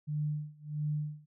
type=tone with tremolo; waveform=sine; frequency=150 Hz; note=D3; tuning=37 cents sharp; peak=-29 dBFS; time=0.07-1.26 s; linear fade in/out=20 ms; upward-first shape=sine; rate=1.5 Hz; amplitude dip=95%; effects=none